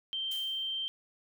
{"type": "tone", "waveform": "sine", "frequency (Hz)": 3137, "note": "G7", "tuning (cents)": 1, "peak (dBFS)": -32, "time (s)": [0.13, 0.88], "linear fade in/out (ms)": 0}
{"type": "noise with exponential decay", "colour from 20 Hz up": "blue", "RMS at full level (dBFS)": -43, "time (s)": [0.31, 0.87], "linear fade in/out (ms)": 5, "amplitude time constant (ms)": 120}
{"effects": []}